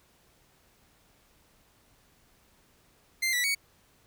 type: tone with pitch steps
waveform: sawtooth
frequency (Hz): 2087 / 1958 / 2238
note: C7 / B6 / C#7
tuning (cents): -5 / -15 / +16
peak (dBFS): -22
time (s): 3.22-3.55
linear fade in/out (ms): 10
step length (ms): 110
effects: pink hiss -64 dBFS RMS until 4.06 s